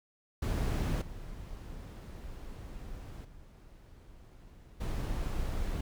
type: noise with level steps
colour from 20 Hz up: brown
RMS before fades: -30 / -44 / -53 / -34 dBFS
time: 0.42-5.81 s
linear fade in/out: 5 ms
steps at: 1.01 / 3.24 / 4.8 s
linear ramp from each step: 10 ms
effects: none